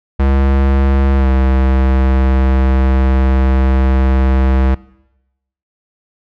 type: tone with pitch glide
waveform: square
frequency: 67.8 to 65.64 Hz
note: C#2 to C2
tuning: -38 to +6 cents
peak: -10 dBFS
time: 0.19-4.75 s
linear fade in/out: 10 ms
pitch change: -56 cents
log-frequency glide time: 1.17-1.27 s
effects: noise-tail reverb RT60 0.9 s tail -21 dB re dry + low-pass 2000 Hz 12 dB/octave